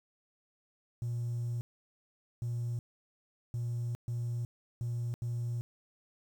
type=tone bursts at uneven times; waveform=triangle; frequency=118.9 Hz; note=A#2; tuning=35 cents sharp; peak=-29 dBFS; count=6; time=1.02-1.61 / 2.42-2.79 / 3.54-3.95 / 4.08-4.45 / 4.81-5.14 / 5.22-5.61 s; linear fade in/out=0 ms; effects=tanh soft clip ceiling -28 dBFS + 10-bit